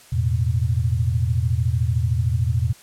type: chord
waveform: sine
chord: E suspended fourth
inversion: none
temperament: equal with one note detuned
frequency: 84.04 / 110 / 123.47 Hz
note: E2 / A2 / B2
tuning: +34 / 0 / 0 cents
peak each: -22 dBFS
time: 0.12-2.73 s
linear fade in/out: 10 ms
effects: white hiss -48 dBFS RMS until 2.82 s + low-pass 11000 Hz 12 dB/octave